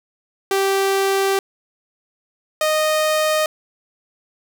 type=tone pair in turn; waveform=sawtooth; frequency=390 / 619.1 Hz; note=G4 / D#5; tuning=-9 / -9 cents; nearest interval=minor sixth; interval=800 cents; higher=second; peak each=-12 dBFS; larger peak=neither; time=0.51-1.39 / 2.61-3.46 s; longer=first; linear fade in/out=2 ms; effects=9-bit